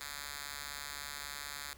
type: tone with high-pass filter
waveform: 5% pulse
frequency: 143.7 Hz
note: D3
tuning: 37 cents flat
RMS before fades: -44 dBFS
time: 0.01-1.73 s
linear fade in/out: 0 ms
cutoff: 2000 Hz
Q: 0.62
effects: added 60 Hz sine -59 dBFS peak until 1.77 s + pink hiss -59 dBFS RMS until 1.77 s